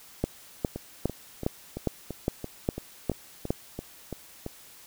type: two click trains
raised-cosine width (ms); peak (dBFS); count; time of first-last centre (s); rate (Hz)
2; -11 / -20; 9 / 12; 0.24-3.505 / 0.76-4.464; 2.45 / 2.97
effects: white hiss -51 dBFS RMS until 4.86 s